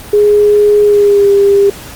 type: tone with pitch glide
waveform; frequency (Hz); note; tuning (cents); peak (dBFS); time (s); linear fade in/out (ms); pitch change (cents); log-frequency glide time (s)
sine; 415.3 to 400; G#4 to G4; 0 to +35; -4; 0.13-1.7; 5; -65; 0.83-1.3
effects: pink hiss -30 dBFS RMS until 1.95 s + Opus 32 kbps